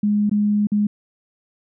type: tone with dropouts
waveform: sine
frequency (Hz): 207.7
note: G#3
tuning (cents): 0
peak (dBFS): -15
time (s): 0.03-0.87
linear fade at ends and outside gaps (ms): 5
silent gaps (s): 0.296-0.313 / 0.671-0.718
effects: none